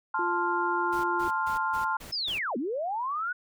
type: chord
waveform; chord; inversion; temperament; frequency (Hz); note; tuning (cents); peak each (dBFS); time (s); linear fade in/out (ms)
sine; F major; first; equal; 880 / 1046.5 / 1396.9; A5 / C6 / F6; 0 / 0 / 0; -30; 0.14-1.97; 5
type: tone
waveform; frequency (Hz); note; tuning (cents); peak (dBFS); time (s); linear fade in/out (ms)
sine; 349.2; F4; 0; -31; 0.19-1.28; 2
type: noise bursts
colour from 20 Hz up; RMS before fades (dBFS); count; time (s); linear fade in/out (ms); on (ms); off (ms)
pink; -44; 6; 0.92-2.39; 10; 120; 150
type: linear two-way sweep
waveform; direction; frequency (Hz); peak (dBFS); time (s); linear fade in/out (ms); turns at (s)
sine; down then up; 5310 to 218.4 to 1495; -28; 2.12-3.33; 10; 2.57
effects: none